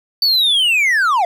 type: linear sweep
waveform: triangle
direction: down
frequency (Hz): 4583 to 659.3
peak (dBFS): -10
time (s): 0.22-1.25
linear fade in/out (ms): 2
effects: none